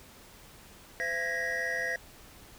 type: tone cluster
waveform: triangle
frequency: 512 / 674 / 1651 / 1885 / 1969 Hz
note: C5 / E5 / G#6 / A#6 / B6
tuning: -38 / +38 / -11 / +19 / -6 cents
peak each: -37 / -38 / -34 / -31 / -37 dBFS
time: 1-1.96 s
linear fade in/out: 0 ms
effects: pink hiss -53 dBFS RMS until 2.58 s